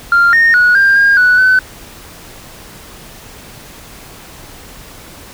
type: tone with pitch steps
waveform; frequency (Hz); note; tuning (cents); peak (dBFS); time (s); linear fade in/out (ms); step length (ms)
sine; 1393 / 1841 / 1460 / 1595 / 1616 / 1479 / 1514; F6 / A#6 / F#6 / G6 / G#6 / F#6 / F#6; -5 / -22 / -24 / +30 / -48 / -1 / +39; -4; 0.12-1.59; 2; 210
effects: tanh soft clip ceiling -3 dBFS + pink hiss -35 dBFS RMS until 5.33 s